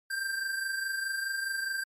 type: tone pair together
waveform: square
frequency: 1575.2 / 1600 Hz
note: G6 / G6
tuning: +8 / +35 cents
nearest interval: unison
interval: 27 cents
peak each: -32 / -39 dBFS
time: 0.1-1.84 s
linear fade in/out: 10 ms
effects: MP3 64 kbps